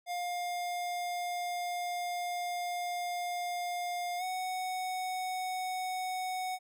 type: tone with pitch glide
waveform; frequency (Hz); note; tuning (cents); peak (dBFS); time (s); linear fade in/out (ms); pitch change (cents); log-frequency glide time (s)
square; 707 to 742.1; F5 to F#5; +21 to +5; -34; 0.06-6.59; 50; +84; 4.18-4.23
effects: none